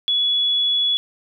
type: tone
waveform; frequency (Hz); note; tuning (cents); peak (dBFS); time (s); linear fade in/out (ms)
sine; 3393; G#7; +36; -16; 0.08-0.97; 0
effects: none